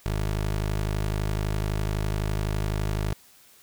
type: tone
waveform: 20% pulse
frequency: 51.91 Hz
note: G#1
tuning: in tune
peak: -20 dBFS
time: 0.06-3.13 s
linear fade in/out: 0 ms
effects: white hiss -55 dBFS RMS until 3.62 s